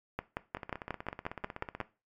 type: two click trains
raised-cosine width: 0.5 ms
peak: -18 / -24 dBFS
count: 10 / 21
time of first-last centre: 0.19-1.803 / 0.57-1.812 s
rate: 5.58 / 16.1 Hz
effects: noise-tail reverb RT60 0.3 s tail -17 dB re dry + MP3 96 kbps